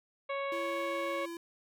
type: harmonic tone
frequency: 554.4 Hz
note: C#5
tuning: in tune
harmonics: 1 / 2 / 3 / 4 / 5 / 6 / 7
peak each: -35 / -38 / -49 / -41 / -51 / -54 / -54 dBFS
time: 0.29-1.26 s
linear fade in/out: 10 ms
type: tone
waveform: square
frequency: 337.9 Hz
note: E4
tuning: 43 cents sharp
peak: -40 dBFS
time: 0.52-1.37 s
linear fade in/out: 2 ms
effects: none